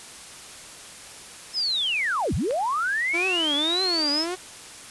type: linear two-way sweep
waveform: sine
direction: down then up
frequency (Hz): 5300 to 53.6 to 5300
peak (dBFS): -22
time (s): 1.53-4.26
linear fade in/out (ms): 50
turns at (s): 2.34
type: click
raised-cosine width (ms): 0.3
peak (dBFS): -19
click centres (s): 2.509
type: tone with vibrato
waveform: sawtooth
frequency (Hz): 329.4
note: E4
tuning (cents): -1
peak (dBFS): -23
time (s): 3.13-4.36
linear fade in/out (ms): 20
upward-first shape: triangle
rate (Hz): 1.8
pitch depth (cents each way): 270
effects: white hiss -42 dBFS RMS until 4.9 s + resampled to 24000 Hz